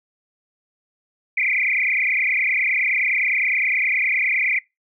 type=tone with frequency modulation; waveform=sine; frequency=2217 Hz; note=C#7; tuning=in tune; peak=-17 dBFS; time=1.37-4.59 s; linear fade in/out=5 ms; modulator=29.7 Hz; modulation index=7.3; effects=noise-tail reverb RT60 0.2 s tail -23 dB re dry